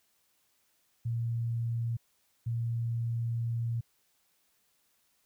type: tone bursts at uneven times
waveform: sine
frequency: 116.54 Hz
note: A#2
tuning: in tune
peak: -29 dBFS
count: 2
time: 1.05-1.97 / 2.46-3.81 s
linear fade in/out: 10 ms
effects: white hiss -72 dBFS RMS until 5.25 s